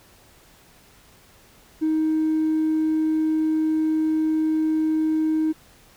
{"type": "tone with hard clipping", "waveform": "sine", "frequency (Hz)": 314.1, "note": "D#4", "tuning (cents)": 16, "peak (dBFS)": -19, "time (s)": [1.81, 5.53], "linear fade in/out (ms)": 20, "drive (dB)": 1, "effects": ["pink hiss -53 dBFS RMS until 5.96 s"]}